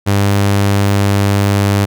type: tone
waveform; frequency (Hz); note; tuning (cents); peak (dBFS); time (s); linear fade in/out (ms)
sawtooth; 100.2; G2; +38; -6; 0.06-1.86; 20
effects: none